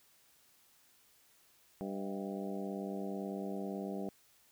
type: harmonic tone with a mistuned harmonic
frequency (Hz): 98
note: G2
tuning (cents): 0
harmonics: 2 / 3 / 4 / 5 / 6 / 7 / 8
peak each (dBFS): -40 / -45 / -44 / -47 / -48 / -49 / -52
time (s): 1.81-4.09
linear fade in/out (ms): 0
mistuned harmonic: 6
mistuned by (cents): +82
effects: white hiss -67 dBFS RMS until 4.51 s